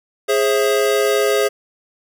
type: chord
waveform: square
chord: Ab augmented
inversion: none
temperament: equal with one note detuned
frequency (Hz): 415.3 / 533.3 / 659.3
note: Ab4 / C5 / E5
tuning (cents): 0 / +33 / 0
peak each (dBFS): -17 / -20 / -23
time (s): 0.28-1.49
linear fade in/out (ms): 20
effects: none